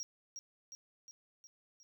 triangle tone with echo, 5630 Hz, F8, 13 cents sharp, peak -38 dBFS, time 0-0.03 s, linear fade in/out 0 ms, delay 360 ms, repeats 5, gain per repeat -4 dB, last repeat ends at 1.83 s, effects none

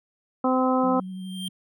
harmonic tone, 257.7 Hz, C4, 26 cents flat, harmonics 1 / 2 / 3 / 4 / 5, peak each -22 / -25 / -27 / -28 / -29 dBFS, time 0.44-1 s, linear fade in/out 5 ms
sine tone with vibrato, 186.9 Hz, F#3, 18 cents sharp, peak -32 dBFS, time 0.83-1.49 s, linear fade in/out 10 ms, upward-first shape triangle, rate 12 Hz, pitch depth 25 cents each way
square tone with exponential growth, 3176 Hz, G7, 22 cents sharp, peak -30 dBFS, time 0.97-1.48 s, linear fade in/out 2 ms, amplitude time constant 110 ms
effects none

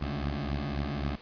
15% pulse beating tone pair, 69.3 / 73.1 Hz, C#2 / D2, 0 / -7 cents, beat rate 3.8 Hz, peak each -27 dBFS, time 0.01-1.16 s, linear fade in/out 5 ms, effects pink hiss -51 dBFS RMS until 1.21 s + resampled to 11025 Hz

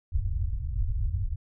pink low-pass noise, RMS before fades -28 dBFS, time 0.12-1.36 s, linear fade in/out 10 ms, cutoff 110 Hz, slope 48 dB/octave, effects none

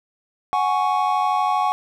triangle chord, F# suspended second, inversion none, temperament just, 740 / 832.5 / 1110 Hz, F#5 / G#5 / C#6, 0 / +4 / +2 cents, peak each -20 dBFS, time 0.53-1.72 s, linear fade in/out 0 ms, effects none

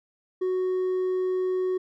sine tone with hard clipping, 370 Hz, F#4, in tune, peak -24 dBFS, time 0.41-1.78 s, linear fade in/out 10 ms, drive 2 dB, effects none

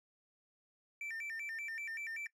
triangle tone with vibrato, 2052 Hz, C7, 34 cents flat, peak -39 dBFS, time 1.01-2.27 s, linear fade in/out 2 ms, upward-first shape square, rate 5.2 Hz, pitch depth 220 cents each way, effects noise-tail reverb RT60 0.1 s tail -20 dB re dry

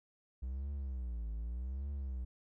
triangle tone with vibrato, 62.1 Hz, B1, 10 cents sharp, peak -35 dBFS, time 0.42-2.25 s, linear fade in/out 10 ms, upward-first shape triangle, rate 0.84 Hz, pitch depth 250 cents each way, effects none

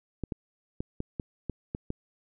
clicks, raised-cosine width 3 ms, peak -19 dBFS, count 8, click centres 0.237 / 0.322 / 0.805 / 1.004 / 1.198 / 1.497 / 1.749 / 1.904 s, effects none

